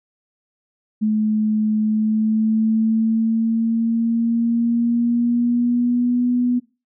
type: tone with pitch glide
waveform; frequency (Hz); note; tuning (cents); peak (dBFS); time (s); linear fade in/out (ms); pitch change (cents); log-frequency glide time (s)
sine; 215 to 245.5; A3 to B3; -40 to -10; -15; 1.01-6.6; 20; +230; 1.8-6.27
effects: noise-tail reverb RT60 0.3 s tail -20 dB re dry